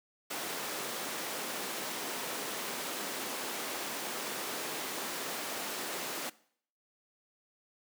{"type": "high-pass noise", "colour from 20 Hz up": "pink", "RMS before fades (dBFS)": -38, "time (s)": [0.3, 6.3], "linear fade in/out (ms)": 10, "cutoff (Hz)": 290, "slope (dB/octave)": 12, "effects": ["noise-tail reverb RT60 0.6 s tail -21 dB re dry", "high-pass 150 Hz 12 dB/octave"]}